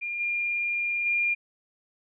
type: tone with level steps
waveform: sine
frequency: 2406 Hz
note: D7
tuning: 41 cents sharp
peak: -29 / -25 / -22 dBFS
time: 0.01-1.35 s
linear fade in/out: 20 ms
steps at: 0.19 / 1.05 s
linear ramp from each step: 20 ms
effects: none